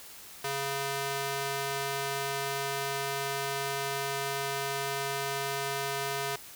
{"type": "tone with high-pass filter", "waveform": "square", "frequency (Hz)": 138.59, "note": "C#3", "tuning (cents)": 0, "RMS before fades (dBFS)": -33, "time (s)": [0.44, 6.36], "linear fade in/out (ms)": 5, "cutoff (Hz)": 480, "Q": 0.56, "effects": ["white hiss -48 dBFS RMS until 6.55 s"]}